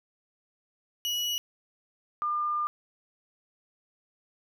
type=tone pair in turn; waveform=35% pulse / sine; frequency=2924 / 1202.7 Hz; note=F#7 / D6; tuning=-21 / +41 cents; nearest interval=octave + minor third; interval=1538 cents; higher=first; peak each=-26 dBFS; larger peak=neither; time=1.05-1.38 / 2.22-2.67 s; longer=second; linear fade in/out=0 ms; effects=none